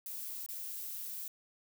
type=noise with dropouts; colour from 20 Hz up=violet; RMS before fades=-42 dBFS; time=0.06-1.28 s; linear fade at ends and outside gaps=2 ms; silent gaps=0.463-0.487 s; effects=none